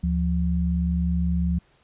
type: tone pair together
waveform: sine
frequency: 73.41 / 174.61 Hz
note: D2 / F3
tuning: 0 / 0 cents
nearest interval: octave + minor third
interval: 1500 cents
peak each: -23 dBFS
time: 0.03-1.59 s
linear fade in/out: 10 ms
effects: pink hiss -61 dBFS RMS until 1.83 s + resampled to 8000 Hz